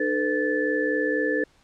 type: tone cluster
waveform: sine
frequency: 301.6 / 438.9 / 503 / 1744 Hz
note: D4 / A4 / B4 / A6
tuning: +46 / -4 / +32 / -16 cents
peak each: -27 dBFS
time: 0-1.44 s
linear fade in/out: 5 ms
effects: pink hiss -60 dBFS RMS until 1.63 s + low-pass 7000 Hz 12 dB/octave